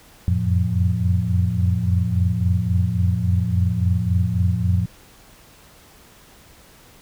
sine tone cluster, 88.6 / 92.2 / 112.8 / 175.6 Hz, F2 / F#2 / A2 / F3, +25 / -6 / +44 / +10 cents, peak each -21 / -22 / -22 / -24 dBFS, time 0.28-4.86 s, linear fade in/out 0 ms, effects pink hiss -49 dBFS RMS until 7.01 s

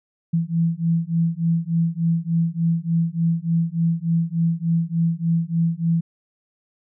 sine beating tone pair, 164.81 / 168.21 Hz, E3 / E3, 0 / +35 cents, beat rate 3.4 Hz, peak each -21 dBFS, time 0.33-6.01 s, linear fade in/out 10 ms, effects none

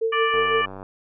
sine tone with tremolo, 450.3 Hz, A4, 40 cents sharp, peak -18 dBFS, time 0.01-0.62 s, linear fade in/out 10 ms, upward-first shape triangle, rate 5.9 Hz, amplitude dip 80%
harmonic tone, 587.3 Hz, D5, in tune, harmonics 2 / 3 / 4 / 5, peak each -22 / -26 / -28 / -30 dBFS, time 0.12-0.66 s, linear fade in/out 10 ms
click train, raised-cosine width 1 ms, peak -23 dBFS, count 48, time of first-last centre 0.34-0.829 s, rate 96.1 Hz
effects none

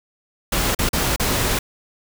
pink noise with dropouts, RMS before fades -20 dBFS, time 0.52-1.59 s, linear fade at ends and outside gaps 5 ms, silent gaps 0.749-0.789 / 0.891-0.931 / 1.162-1.197 s, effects none

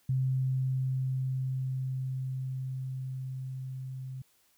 sine tone with level ramp, 130.81 Hz, C3, in tune, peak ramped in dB -25 to -37 dBFS, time 0.09-4.22 s, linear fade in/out 5 ms, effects white hiss -68 dBFS RMS until 4.57 s

